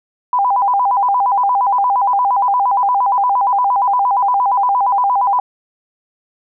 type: tone with vibrato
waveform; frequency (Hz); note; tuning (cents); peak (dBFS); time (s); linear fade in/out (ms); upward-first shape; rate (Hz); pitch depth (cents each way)
sine; 890; A5; +20; -11; 0.33-5.4; 2; square; 8.6; 190
effects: none